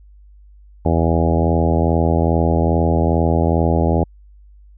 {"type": "harmonic tone with a mistuned harmonic", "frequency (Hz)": 82.41, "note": "E2", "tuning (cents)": 0, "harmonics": [1, 2, 3, 4, 5, 6, 7, 8, 9, 10], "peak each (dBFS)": [-17, -20, -22, -23, -24, -25, -25, -26, -27, -27], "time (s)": [0.85, 4.04], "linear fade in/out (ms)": 5, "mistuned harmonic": 1, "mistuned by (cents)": -16, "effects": ["added 50 Hz sine -42 dBFS peak until 4.77 s"]}